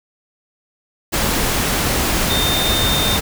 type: tone in noise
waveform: sine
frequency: 3635 Hz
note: A#7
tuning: 44 cents flat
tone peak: -19 dBFS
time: 2.29-3.18 s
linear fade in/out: 20 ms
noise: pink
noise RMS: -18 dBFS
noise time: 1.12-3.21 s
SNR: -4 dB
effects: none